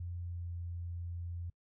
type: tone with pitch glide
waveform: sine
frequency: 87.31 to 86.31 Hz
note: F2 to F2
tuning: 0 to -20 cents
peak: -38 dBFS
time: 0-1.5 s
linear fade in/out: 5 ms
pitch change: -20 cents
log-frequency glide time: 0.18-0.5 s
effects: noise-tail reverb RT60 0.1 s tail -26 dB re dry